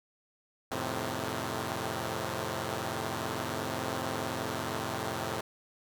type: chord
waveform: 5% pulse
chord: F dominant seventh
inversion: none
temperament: equal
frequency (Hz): 87.31 / 110 / 130.81 / 155.56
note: F2 / A2 / C3 / Eb3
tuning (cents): 0 / 0 / 0 / 0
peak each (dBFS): -28 / -25 / -26 / -31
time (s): 0.71-5.41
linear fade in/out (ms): 5
effects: none